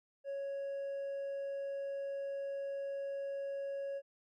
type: tone with hard clipping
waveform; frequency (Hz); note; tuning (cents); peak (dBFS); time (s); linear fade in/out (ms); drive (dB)
sine; 554.4; C#5; 0; -38; 0.24-4.02; 50; 2
effects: none